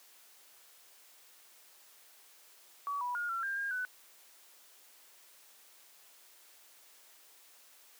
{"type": "tone with pitch steps", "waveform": "sine", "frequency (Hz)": [1137, 980, 1427, 1357, 1595, 1614, 1497], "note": ["C#6", "B5", "F6", "E6", "G6", "G#6", "F#6"], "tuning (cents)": [44, -14, 37, 50, 30, -50, 20], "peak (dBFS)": -33, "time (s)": [2.87, 3.85], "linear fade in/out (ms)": 0, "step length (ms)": 140, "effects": ["white hiss -60 dBFS RMS until 7.99 s", "high-pass 400 Hz 12 dB/octave"]}